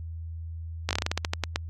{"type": "slowing click train", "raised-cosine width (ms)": 0.2, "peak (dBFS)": -8, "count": 13, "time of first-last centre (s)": [0.89, 1.559], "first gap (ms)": 18, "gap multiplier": 1.19, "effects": ["added 82 Hz sine -34 dBFS peak until 1.69 s", "AAC 48 kbps"]}